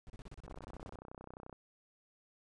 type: noise bursts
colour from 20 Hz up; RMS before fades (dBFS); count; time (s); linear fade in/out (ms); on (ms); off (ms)
brown; -49; 15; 0.07-0.952; 0; 28; 33
type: click train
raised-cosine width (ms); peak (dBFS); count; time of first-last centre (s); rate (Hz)
1; -34; 34; 0.48-1.528; 31.5
effects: resampled to 22050 Hz